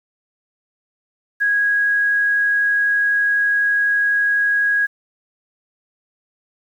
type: tone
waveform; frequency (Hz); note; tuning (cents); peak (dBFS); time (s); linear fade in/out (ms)
sine; 1652; G#6; -10; -14; 1.4-4.87; 20
effects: 8-bit